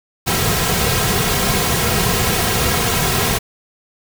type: noise with comb filter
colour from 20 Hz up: pink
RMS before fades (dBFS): -17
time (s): 0.26-3.39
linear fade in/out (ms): 20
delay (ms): 3.4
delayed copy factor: -0.65
effects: none